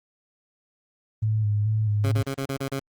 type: tone with vibrato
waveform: sine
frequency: 106.4 Hz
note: G#2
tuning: 42 cents sharp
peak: -20 dBFS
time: 1.22-2.23 s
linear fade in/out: 10 ms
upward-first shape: square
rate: 2.3 Hz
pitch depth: 35 cents each way
type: tone bursts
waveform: 15% pulse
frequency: 136.2 Hz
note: C#3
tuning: 30 cents flat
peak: -20 dBFS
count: 7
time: 2.04-2.793 s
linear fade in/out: 2 ms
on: 75 ms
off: 38 ms
effects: Opus 32 kbps